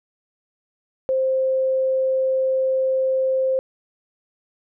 sine tone, 525 Hz, C5, 6 cents sharp, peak -17 dBFS, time 1.09-3.59 s, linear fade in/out 0 ms, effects none

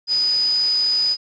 sine tone in noise, 4978 Hz, D#8, in tune, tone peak -16 dBFS, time 0.07-1.17 s, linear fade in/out 50 ms, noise white, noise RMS -34 dBFS, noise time 0.07-1.17 s, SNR +15 dB, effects resampled to 16000 Hz

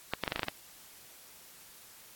clicks, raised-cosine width 0.3 ms, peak -14 dBFS, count 8, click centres 0.136 / 0.237 / 0.278 / 0.321 / 0.36 / 0.394 / 0.432 / 0.484 s, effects white hiss -54 dBFS RMS until 2.15 s + AAC 64 kbps

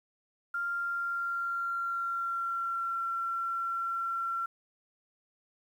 sine tone with pitch glide, 1393 to 1360.4 Hz, F6 to F6, -5 to -46 cents, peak -30 dBFS, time 0.54-4.46 s, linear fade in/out 5 ms, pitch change -41 cents, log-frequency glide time 0.7-3.02 s, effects 10-bit

